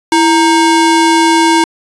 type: ring-modulated tone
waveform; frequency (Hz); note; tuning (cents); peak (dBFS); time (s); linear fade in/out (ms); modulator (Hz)
square; 630; D#5; +21; -4; 0.12-1.64; 2; 300
effects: resampled to 24000 Hz